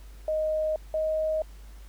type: tone pair in turn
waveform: sine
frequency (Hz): 622.3 / 627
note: D#5 / D#5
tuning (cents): 0 / +13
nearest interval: unison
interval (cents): 13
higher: second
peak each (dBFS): -24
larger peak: neither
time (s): 0.28-0.76 / 0.94-1.42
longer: neither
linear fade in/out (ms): 2
effects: added 50 Hz sine -43 dBFS peak until 1.88 s + pink hiss -57 dBFS RMS until 1.88 s